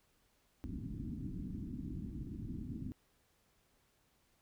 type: low-pass noise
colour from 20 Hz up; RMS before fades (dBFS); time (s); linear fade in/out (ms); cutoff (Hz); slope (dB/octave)
white; -43; 0.64-2.92; 0; 290; 48
effects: pink hiss -74 dBFS RMS until 4.41 s